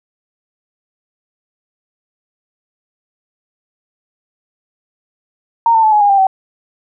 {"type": "tone with pitch steps", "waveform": "sine", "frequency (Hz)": [924, 895.6, 868.1, 841.5, 815.6, 790.6, 766.3], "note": ["A#5", "A5", "A5", "G#5", "G#5", "G5", "G5"], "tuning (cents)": [-16, 30, -24, 23, -32, 15, -40], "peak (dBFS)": -7, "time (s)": [5.66, 6.269], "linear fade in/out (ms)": 2, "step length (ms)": 87, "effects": []}